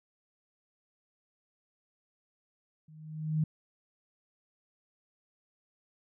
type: tone with level ramp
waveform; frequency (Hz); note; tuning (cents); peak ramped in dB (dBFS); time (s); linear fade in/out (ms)
sine; 155.56; D#3; 0; -52 to -23; 2.88-3.44; 5
effects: none